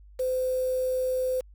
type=tone with quantisation; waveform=sine; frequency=512 Hz; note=C5; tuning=38 cents flat; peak=-24 dBFS; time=0.19-1.41 s; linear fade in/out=10 ms; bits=7; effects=added 50 Hz sine -48 dBFS peak until 1.54 s